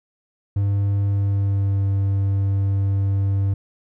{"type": "tone with pitch glide", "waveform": "triangle", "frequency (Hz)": [100, 98.28], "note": ["G2", "G2"], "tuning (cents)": [35, 5], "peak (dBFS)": -15, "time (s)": [0.56, 3.54], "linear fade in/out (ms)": 5, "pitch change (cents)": -30, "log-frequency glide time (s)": [1.08, 1.85], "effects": []}